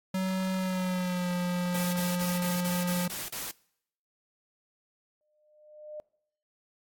square tone with pitch glide, 188 to 177.86 Hz, F#3 to F3, +28 to +32 cents, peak -28 dBFS, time 0.14-3.08 s, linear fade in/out 5 ms, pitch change -96 cents, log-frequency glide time 0.54-1.32 s
white noise bursts, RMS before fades -37 dBFS, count 8, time 1.74-3.512 s, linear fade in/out 5 ms, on 190 ms, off 36 ms
sine tone with exponential growth, 605 Hz, D#5, 49 cents flat, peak -36 dBFS, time 5.21-6 s, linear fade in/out 0 ms, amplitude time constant 170 ms
effects noise-tail reverb RT60 0.7 s tail -23 dB re dry + AAC 64 kbps

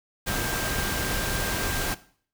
sine tone in noise, 1586 Hz, G6, 20 cents sharp, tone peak -35 dBFS, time 0.26-1.95 s, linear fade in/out 20 ms, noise pink, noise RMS -28 dBFS, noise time 0.26-1.95 s, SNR -10 dB, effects noise-tail reverb RT60 0.5 s tail -17 dB re dry

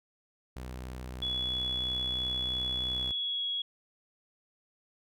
sawtooth tone, 63 Hz, B1, 35 cents sharp, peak -35 dBFS, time 0.56-3.12 s, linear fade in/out 5 ms
sine tone with pitch glide, 3395 to 3331 Hz, G#7 to G#7, +37 to +4 cents, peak -30 dBFS, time 1.22-3.62 s, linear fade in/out 5 ms, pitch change -33 cents, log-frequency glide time 2.91-3.45 s
effects none

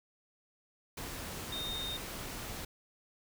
sine tone in noise, 3678 Hz, A#7, 24 cents flat, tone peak -37 dBFS, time 1.52-1.97 s, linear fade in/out 5 ms, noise pink, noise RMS -42 dBFS, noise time 0.97-2.65 s, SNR +2 dB, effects none

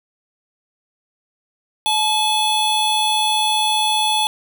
square tone pair together, 855 / 3420 Hz, A5 / A7, -50 / -50 cents, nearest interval 2 octaves, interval 2400 cents, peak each -19 dBFS, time 1.86-4.27 s, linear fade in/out 0 ms, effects none

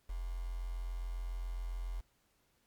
sine tone with quantisation, 43.65 Hz, F1, in tune, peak -36 dBFS, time 0.09-2.01 s, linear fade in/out 10 ms, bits 9, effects pink hiss -74 dBFS RMS until 2.66 s + MP3 96 kbps

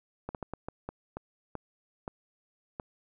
slowing click train, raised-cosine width 1 ms, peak -22 dBFS, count 10, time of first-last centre 0.29-2.798 s, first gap 58 ms, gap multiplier 1.37, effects none

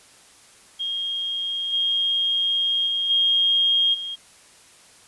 sine tone with level steps, 3241 Hz, G#7, 43 cents flat, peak -24 / -19 / -21 / -16 / -28 dBFS, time 0.79-4.16 s, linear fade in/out 20 ms, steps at 1.72 / 2.86 / 3.09 / 3.93 s, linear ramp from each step 20 ms, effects white hiss -51 dBFS RMS until 5.07 s + resampled to 24000 Hz

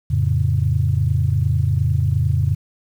sine chord, F augmented, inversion none, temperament equal, 87.31 / 110 / 138.59 Hz, F2 / A2 / C#3, 0 / 0 / 0 cents, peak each -19 dBFS, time 0.1-2.55 s, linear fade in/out 10 ms, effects tanh soft clip ceiling -5 dBFS + 8-bit

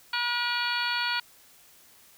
harmonic tone with a mistuned harmonic, 480.5 Hz, B4, 48 cents flat, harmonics 2 / 3 / 4 / 5 / 6 / 7 / 8 / 9, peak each -33 / -30 / -38 / -34 / -36 / -37 / -40 / -33 dBFS, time 0.13-1.2 s, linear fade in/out 5 ms, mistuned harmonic 9, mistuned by +43 cents, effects white hiss -56 dBFS RMS until 2.17 s

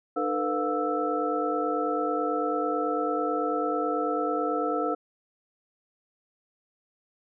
sine tone cluster, 301 / 449.7 / 498.8 / 710 / 1318 Hz, D4 / A4 / B4 / F5 / E6, +43 / +38 / +17 / +28 / -1 cents, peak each -31 dBFS, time 0.16-4.95 s, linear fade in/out 10 ms, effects none

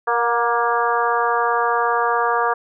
harmonic tone with a mistuned harmonic, 235.3 Hz, A#3, 16 cents sharp, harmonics 2 / 3 / 4 / 5 / 6 / 7, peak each -23 / -23 / -22 / -21 / -27 / -26 dBFS, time 0.07-2.54 s, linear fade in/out 10 ms, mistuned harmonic 3, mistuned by +30 cents, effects none

